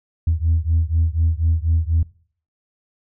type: beating tone pair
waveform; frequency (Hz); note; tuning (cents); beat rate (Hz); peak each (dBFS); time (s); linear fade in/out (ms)
sine; 79.9 / 84; D#2 / E2; +47 / +33; 4.1; -17 / -18; 0.27-2.03; 5
effects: noise-tail reverb RT60 0.5 s tail -22 dB re dry + tanh soft clip ceiling -10 dBFS